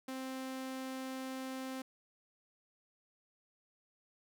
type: tone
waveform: sawtooth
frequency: 262.1 Hz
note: C4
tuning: 3 cents sharp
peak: -36 dBFS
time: 0.08-1.82 s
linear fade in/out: 5 ms
effects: none